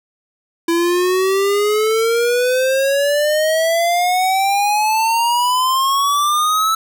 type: exponential sweep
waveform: square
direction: up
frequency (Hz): 333.5 to 1318.5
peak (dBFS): -14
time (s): 0.68-6.75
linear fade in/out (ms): 5
effects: none